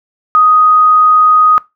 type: tone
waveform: sine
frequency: 1248 Hz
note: D#6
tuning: 5 cents sharp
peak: -4 dBFS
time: 0.35-1.58 s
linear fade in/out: 0 ms
effects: noise-tail reverb RT60 0.2 s tail -21 dB re dry